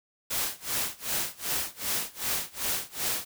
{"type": "noise with tremolo", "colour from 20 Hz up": "white", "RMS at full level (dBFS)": -28, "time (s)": [0.3, 3.25], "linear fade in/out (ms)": 10, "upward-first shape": "sine", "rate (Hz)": 2.6, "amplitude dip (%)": 95, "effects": []}